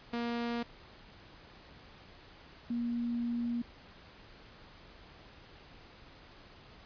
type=tone pair in turn; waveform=sawtooth / sine; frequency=236.2 / 237.3 Hz; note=A#3 / A#3; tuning=+23 / +31 cents; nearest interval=unison; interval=8 cents; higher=second; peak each=-29 / -31 dBFS; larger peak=first; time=0.13-0.63 / 2.7-3.62 s; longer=second; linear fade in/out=5 ms; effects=pink hiss -55 dBFS RMS until 6.85 s + resampled to 11025 Hz